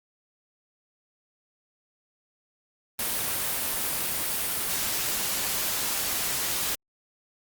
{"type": "noise", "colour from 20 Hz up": "white", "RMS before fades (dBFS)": -28, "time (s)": [2.99, 6.75], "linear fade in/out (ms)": 2, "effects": ["Opus 32 kbps"]}